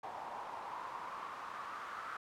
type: noise with band-pass filter sweep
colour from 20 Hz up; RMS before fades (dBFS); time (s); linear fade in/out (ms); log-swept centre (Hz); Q
pink; -45; 0.03-2.17; 5; 860 to 1300; 4.6
effects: none